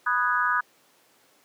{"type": "chord", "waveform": "sine", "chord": "G# minor seventh", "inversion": "first", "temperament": "equal with one note detuned", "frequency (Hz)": [987.8, 1238.8, 1480, 1661.2], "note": ["B5", "D#6", "F#6", "G#6"], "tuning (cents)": [0, -8, 0, 0], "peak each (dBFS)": [-28, -25, -26, -28], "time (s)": [0.06, 0.61], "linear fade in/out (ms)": 10, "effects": ["pink hiss -60 dBFS RMS until 1.44 s", "high-pass 300 Hz 12 dB/octave"]}